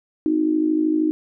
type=tone with amplitude modulation; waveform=sine; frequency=311.1 Hz; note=D#4; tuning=in tune; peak=-13 dBFS; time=0.26-1.11 s; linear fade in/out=0 ms; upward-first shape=sine; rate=53 Hz; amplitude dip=75%; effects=none